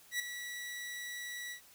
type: tone with ADSR envelope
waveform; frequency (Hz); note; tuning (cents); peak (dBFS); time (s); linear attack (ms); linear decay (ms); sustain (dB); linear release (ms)
sawtooth; 1945; B6; -27; -27; 0.11-1.61; 87; 5; -10; 97
effects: white hiss -60 dBFS RMS until 1.74 s